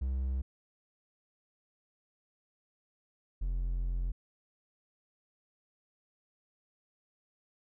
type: tone pair in turn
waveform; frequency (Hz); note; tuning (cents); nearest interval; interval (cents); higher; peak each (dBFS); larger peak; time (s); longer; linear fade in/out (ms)
triangle; 65.41 / 43.66; C2 / F1; 0 / 0; perfect fifth; 700; first; -28; neither; 0.01-0.42 / 3.41-4.12; second; 10
effects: none